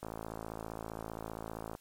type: click train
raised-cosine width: 1 ms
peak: -26 dBFS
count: 96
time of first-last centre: 0.03-1.751 s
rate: 55.2 Hz
effects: white hiss -65 dBFS RMS until 1.8 s + MP3 64 kbps